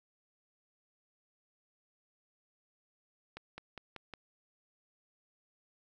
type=accelerating click train; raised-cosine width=0.3 ms; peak=-28 dBFS; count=5; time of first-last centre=3.37-4.137 s; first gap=210 ms; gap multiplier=0.94; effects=none